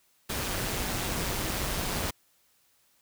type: noise with amplitude modulation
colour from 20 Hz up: pink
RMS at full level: -29 dBFS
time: 0.29-2.11 s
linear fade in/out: 10 ms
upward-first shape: sine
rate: 190 Hz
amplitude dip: 50%
effects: white hiss -67 dBFS RMS until 3.01 s